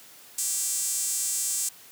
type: tone with high-pass filter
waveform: sawtooth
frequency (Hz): 392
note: G4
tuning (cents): 0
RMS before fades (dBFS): -28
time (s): 0.38-1.69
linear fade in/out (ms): 5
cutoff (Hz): 7700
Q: 3
effects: white hiss -50 dBFS RMS until 1.91 s + high-pass 100 Hz 12 dB/octave